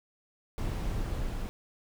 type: noise with level ramp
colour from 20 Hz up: brown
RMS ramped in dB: -31 to -34 dBFS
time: 0.58-1.49 s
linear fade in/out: 0 ms
effects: none